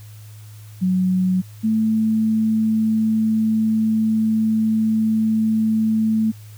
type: tone pair in turn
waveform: sine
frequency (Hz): 185 / 220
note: F#3 / A3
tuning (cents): 0 / 0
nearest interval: minor third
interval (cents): 300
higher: second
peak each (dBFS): -15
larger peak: neither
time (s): 0.81-1.42 / 1.63-6.32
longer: second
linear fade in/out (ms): 20
effects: added 106 Hz sine -37 dBFS peak until 6.57 s + white hiss -50 dBFS RMS until 6.57 s